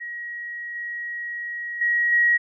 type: tone with level steps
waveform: sine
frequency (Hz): 1901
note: A#6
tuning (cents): +33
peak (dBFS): -30 / -28 / -18 / -15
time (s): 0-2.38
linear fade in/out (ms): 20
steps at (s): 0.75 / 1.81 / 2.12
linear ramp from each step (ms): 5
effects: none